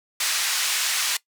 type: band-pass noise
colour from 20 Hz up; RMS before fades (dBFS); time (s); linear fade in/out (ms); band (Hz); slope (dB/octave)
white; -24; 0.2-1.17; 5; 1300 to 7400; 12
effects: noise-tail reverb RT60 0.1 s tail -20 dB re dry